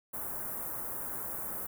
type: band-stop noise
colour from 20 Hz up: white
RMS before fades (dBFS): -38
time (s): 0.13-1.67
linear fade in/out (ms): 10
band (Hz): 1400 to 11000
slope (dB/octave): 24
effects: none